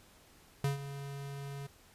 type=tone with ADSR envelope; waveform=square; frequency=139.9 Hz; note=C#3; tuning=16 cents sharp; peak=-28 dBFS; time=0.64-1.67 s; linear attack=3 ms; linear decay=130 ms; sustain=-13 dB; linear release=8 ms; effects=pink hiss -61 dBFS RMS until 1.94 s + resampled to 32000 Hz